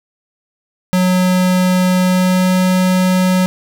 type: tone with pitch glide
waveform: square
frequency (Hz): 183.2 to 184.37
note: F#3 to F#3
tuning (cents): -17 to -6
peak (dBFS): -11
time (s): 0.93-3.46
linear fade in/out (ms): 0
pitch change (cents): +11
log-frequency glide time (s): 2-2.52
effects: none